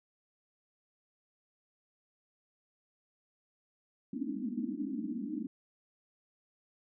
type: band-pass noise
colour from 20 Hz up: white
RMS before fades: -37 dBFS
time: 4.13-5.47 s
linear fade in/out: 5 ms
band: 200 to 310 Hz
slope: 96 dB/octave
effects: none